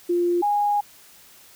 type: tone pair in turn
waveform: sine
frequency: 349.2 / 823.4 Hz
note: F4 / G#5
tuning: 0 / -15 cents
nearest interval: octave + minor third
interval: 1485 cents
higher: second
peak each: -18 dBFS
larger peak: neither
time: 0.09-0.42 / 0.42-0.81 s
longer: second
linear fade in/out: 10 ms
effects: white hiss -50 dBFS RMS until 1.55 s